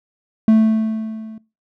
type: tone with level ramp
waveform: triangle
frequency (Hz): 220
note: A3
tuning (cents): 0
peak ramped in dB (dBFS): -5 to -31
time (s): 0.48-1.38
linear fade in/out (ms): 2
effects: noise-tail reverb RT60 0.3 s tail -22 dB re dry